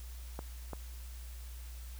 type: clicks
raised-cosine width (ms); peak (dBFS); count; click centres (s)
1; -26; 2; 0.391 / 0.733
effects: added 60 Hz sine -43 dBFS peak until 1.99 s + white hiss -56 dBFS RMS until 1.99 s